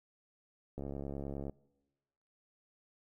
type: click train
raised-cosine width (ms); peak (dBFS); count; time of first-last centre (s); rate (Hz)
2; -28; 51; 0.78-1.496; 69.8
effects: noise-tail reverb RT60 1.0 s tail -22 dB re dry